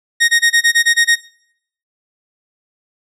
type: tone bursts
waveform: sawtooth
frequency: 1864.7 Hz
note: A#6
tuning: in tune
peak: -5 dBFS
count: 9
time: 0.2-1.158 s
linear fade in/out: 20 ms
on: 86 ms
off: 23 ms
effects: noise-tail reverb RT60 0.7 s tail -22 dB re dry + low-pass 10000 Hz 12 dB/octave